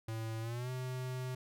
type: tone with pitch glide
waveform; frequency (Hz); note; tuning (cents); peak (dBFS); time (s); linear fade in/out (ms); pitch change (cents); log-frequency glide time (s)
square; 112 to 127.91; A2 to C3; +31 to -39; -38; 0.08-1.35; 5; +230; 0.41-0.7
effects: none